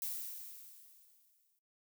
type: noise with exponential decay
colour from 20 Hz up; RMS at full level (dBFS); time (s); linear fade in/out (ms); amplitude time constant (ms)
violet; -38; 0.02-1.59; 1; 340
effects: noise-tail reverb RT60 0.2 s tail -20 dB re dry